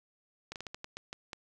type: slowing click train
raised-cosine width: 0.2 ms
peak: -23 dBFS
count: 9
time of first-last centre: 0.52-1.332 s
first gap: 38 ms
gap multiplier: 1.27
effects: none